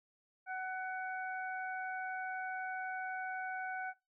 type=harmonic tone; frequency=748 Hz; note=F#5; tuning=19 cents sharp; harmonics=1 / 2 / 3; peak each=-40 / -40 / -50 dBFS; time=0.46-3.94 s; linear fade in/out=50 ms; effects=noise-tail reverb RT60 0.2 s tail -19 dB re dry